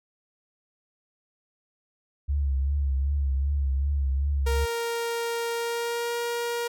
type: tone with vibrato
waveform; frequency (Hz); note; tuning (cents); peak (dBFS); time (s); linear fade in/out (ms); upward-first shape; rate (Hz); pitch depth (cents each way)
sine; 69.3; C#2; 0; -22; 2.28-4.66; 20; triangle; 2.6; 77
type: tone with pitch glide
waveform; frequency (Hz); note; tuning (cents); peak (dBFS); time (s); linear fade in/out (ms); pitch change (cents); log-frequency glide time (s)
sawtooth; 466.2 to 472.7; A#4 to A#4; 0 to +24; -23; 4.46-6.68; 10; +24; 5.54-6.16
effects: none

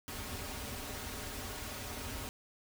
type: noise with comb filter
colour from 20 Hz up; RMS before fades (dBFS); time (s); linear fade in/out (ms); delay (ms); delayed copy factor
pink; -42; 0.08-2.29; 0; 5.9; -0.85
effects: none

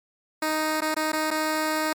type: tone with dropouts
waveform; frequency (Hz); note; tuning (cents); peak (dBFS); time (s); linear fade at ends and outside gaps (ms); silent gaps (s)
10% pulse; 311.1; D#4; 0; -15; 0.42-1.93; 5; 0.807-0.818 / 0.944-0.965 / 1.12-1.13 / 1.306-1.311
effects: MP3 96 kbps

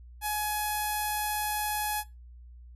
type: tone with low-pass filter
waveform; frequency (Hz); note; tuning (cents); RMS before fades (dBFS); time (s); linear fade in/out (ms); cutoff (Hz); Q
sawtooth; 843; G#5; +26; -31; 0.21-2.04; 50; 12000; 5.7
effects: noise-tail reverb RT60 0.2 s tail -17 dB re dry + added 60 Hz sine -46 dBFS peak until 2.75 s

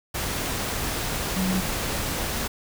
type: tone in noise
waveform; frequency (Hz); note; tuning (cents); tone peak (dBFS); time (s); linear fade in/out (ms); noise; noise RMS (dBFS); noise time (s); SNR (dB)
sine; 186.8; F#3; +17; -23; 1.36-1.61; 10; pink; -28; 0.14-2.48; +2
effects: none

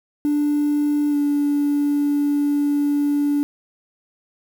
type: tone with pitch glide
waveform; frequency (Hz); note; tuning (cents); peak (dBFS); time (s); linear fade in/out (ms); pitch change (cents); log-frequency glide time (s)
triangle; 293.7 to 289.3; D4 to D4; 0 to -26; -13; 0.25-3.43; 0; -26; 1.1-1.15
effects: tanh soft clip ceiling -13 dBFS + 7-bit

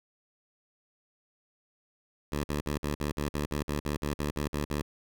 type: tone bursts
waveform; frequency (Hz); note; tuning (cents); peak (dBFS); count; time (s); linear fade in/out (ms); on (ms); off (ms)
10% pulse; 73.42; D2; 0; -21; 15; 2.32-4.82; 5; 120; 50
effects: none

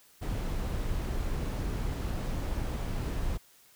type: noise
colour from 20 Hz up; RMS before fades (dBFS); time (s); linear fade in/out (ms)
brown; -32; 0.21-3.38; 20
effects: white hiss -60 dBFS RMS until 3.75 s

